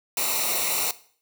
white noise with comb filter, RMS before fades -25 dBFS, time 0.17-0.91 s, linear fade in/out 2 ms, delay 0.61 ms, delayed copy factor -0.75, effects noise-tail reverb RT60 0.5 s tail -17 dB re dry

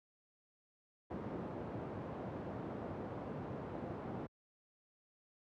pink band-pass noise, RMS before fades -44 dBFS, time 1.1-4.27 s, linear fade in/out 10 ms, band 110 to 770 Hz, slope 12 dB/octave, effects high-pass 60 Hz 12 dB/octave

